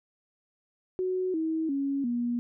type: tone with pitch steps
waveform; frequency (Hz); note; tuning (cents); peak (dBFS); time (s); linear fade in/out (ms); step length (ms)
sine; 370 / 320.2 / 277.2 / 239.9; F#4 / D#4 / C#4 / A#3; 0 / +50 / 0 / +50; -26; 0.99-2.39; 0; 350
effects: none